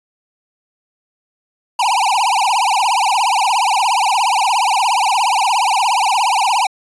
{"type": "tone with vibrato", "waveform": "square", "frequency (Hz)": 872, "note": "A5", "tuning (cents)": -16, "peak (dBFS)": -13, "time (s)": [1.79, 6.67], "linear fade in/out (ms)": 5, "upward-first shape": "triangle", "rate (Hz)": 17, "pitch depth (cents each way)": 290, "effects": ["resampled to 24000 Hz"]}